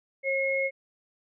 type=tone pair together; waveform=sine; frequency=540 / 2163 Hz; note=C#5 / C#7; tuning=-45 / -43 cents; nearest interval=2 octaves; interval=2402 cents; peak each=-27 dBFS; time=0.23-0.71 s; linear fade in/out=50 ms; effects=none